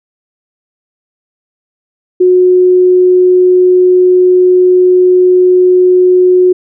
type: tone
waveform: sine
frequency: 364.6 Hz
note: F#4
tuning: 25 cents flat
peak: -3 dBFS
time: 2.2-6.53 s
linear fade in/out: 10 ms
effects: none